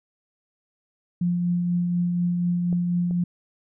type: tone with tremolo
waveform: sine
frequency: 175.4 Hz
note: F3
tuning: 8 cents sharp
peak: -19 dBFS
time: 1.21-3.24 s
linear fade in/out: 5 ms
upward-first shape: triangle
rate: 4.1 Hz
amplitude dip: 30%
type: clicks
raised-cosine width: 2 ms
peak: -23 / -26 dBFS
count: 2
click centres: 2.728 / 3.11 s
effects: none